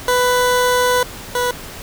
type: tone pair in turn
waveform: 20% pulse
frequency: 496.5 / 491.4 Hz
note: B4 / B4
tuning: +9 / -9 cents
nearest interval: unison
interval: 18 cents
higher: first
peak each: -8 / -11 dBFS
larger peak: first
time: 0.08-1.03 / 1.35-1.51 s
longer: first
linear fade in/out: 2 ms
effects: pink hiss -33 dBFS RMS until 1.82 s